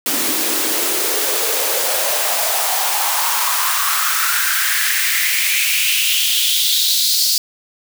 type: noise with high-pass filter sweep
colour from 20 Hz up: white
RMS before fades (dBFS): -17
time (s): 0.06-7.38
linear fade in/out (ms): 2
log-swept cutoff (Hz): 260 to 4700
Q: 4.2
effects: none